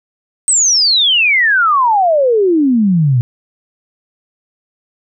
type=exponential sweep; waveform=sine; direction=down; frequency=8372 to 116.54 Hz; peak=-8 dBFS; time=0.48-3.21 s; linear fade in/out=0 ms; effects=none